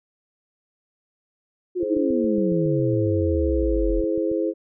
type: exponential sweep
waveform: sine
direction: down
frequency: 370 to 41.42 Hz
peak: -22 dBFS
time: 1.75-4.02 s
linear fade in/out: 20 ms
type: chord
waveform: sine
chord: E augmented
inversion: none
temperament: equal with one note detuned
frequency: 329.6 / 422.6 / 523.3 Hz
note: E4 / G#4 / B#4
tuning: 0 / +30 / 0 cents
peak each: -23 / -26 / -26 dBFS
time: 1.79-4.54 s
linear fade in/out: 50 ms
type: click train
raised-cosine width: 5 ms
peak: -28 dBFS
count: 19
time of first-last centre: 1.83-4.316 s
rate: 7.24 Hz
effects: none